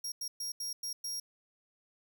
sawtooth tone bursts at uneven times, 5600 Hz, F8, 4 cents sharp, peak -33 dBFS, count 6, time 0.04-0.12 / 0.21-0.28 / 0.4-0.52 / 0.6-0.73 / 0.83-0.93 / 1.04-1.2 s, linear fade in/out 5 ms, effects none

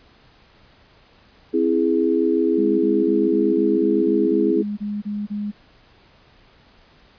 sine chord, C augmented, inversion none, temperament equal, 261.6 / 329.6 / 415.3 Hz, C4 / E4 / G#4, 0 / 0 / 0 cents, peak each -22 / -19 / -20 dBFS, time 1.53-4.63 s, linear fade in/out 20 ms
sine tone bursts, 207 Hz, G#3, 5 cents flat, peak -23 dBFS, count 12, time 2.57-5.518 s, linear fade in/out 20 ms, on 220 ms, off 28 ms
effects pink hiss -53 dBFS RMS until 7.18 s + resampled to 11025 Hz

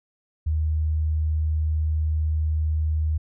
sine tone, 77.78 Hz, D#2, in tune, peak -20 dBFS, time 0.46-3.18 s, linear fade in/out 10 ms, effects none

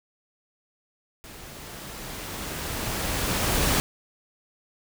pink noise with level ramp, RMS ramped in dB -44 to -22 dBFS, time 1.24-3.8 s, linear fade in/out 0 ms, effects none

